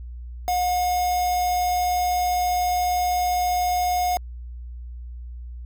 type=tone with quantisation; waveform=triangle; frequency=721 Hz; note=F#5; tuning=45 cents flat; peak=-18 dBFS; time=0.48-4.17 s; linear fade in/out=0 ms; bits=5; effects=added 60 Hz sine -33 dBFS peak until 5.65 s